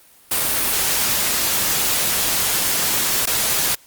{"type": "noise with dropouts", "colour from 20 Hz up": "white", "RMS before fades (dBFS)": -19, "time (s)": [0.31, 3.75], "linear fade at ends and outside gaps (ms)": 5, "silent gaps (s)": [3.257, 3.271], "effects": ["white hiss -50 dBFS RMS until 3.86 s", "Opus 32 kbps"]}